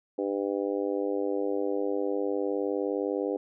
harmonic tone, 99.7 Hz, G2, 30 cents sharp, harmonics 3 / 4 / 5 / 6 / 7 / 8, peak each -32 / -31 / -31 / -39 / -44 / -43 dBFS, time 0.18-3.37 s, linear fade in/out 5 ms, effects none

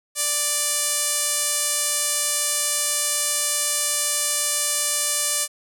sawtooth tone with band-pass filter, 587.3 Hz, D5, in tune, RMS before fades -23 dBFS, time 0.15-5.48 s, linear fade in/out 50 ms, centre 9000 Hz, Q 1.7, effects none

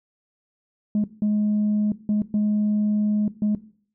sine tone bursts at uneven times, 210 Hz, G#3, 19 cents sharp, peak -16 dBFS, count 5, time 0.95-1.04 / 1.22-1.92 / 2.09-2.22 / 2.34-3.28 / 3.42-3.55 s, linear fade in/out 2 ms, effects noise-tail reverb RT60 0.5 s tail -18 dB re dry + tanh soft clip ceiling -16 dBFS

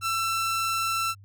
sawtooth tone, 1339 Hz, E6, 27 cents sharp, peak -21 dBFS, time 0.01-1.15 s, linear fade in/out 50 ms, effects added 99 Hz sine -47 dBFS peak until 1.24 s

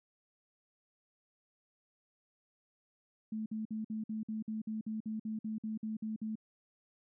sine tone bursts, 218 Hz, A3, 16 cents flat, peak -35 dBFS, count 16, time 3.32-6.355 s, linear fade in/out 5 ms, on 140 ms, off 53 ms, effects none

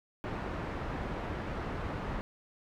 pink low-pass noise, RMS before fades -37 dBFS, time 0.24-2.21 s, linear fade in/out 0 ms, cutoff 1600 Hz, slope 12 dB/octave, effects none

